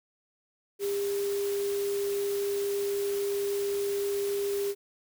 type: tone in noise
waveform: sine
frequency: 401.9 Hz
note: G4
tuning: 43 cents sharp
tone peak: -27 dBFS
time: 0.79-4.75 s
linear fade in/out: 50 ms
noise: white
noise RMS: -41 dBFS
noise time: 0.79-4.75 s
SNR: +11 dB
effects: none